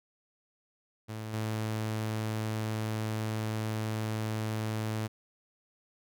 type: tone with level steps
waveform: sawtooth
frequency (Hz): 109.2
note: A2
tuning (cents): -13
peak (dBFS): -33 / -27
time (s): 1.08-5.08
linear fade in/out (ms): 20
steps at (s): 1.33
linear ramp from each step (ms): 10
effects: none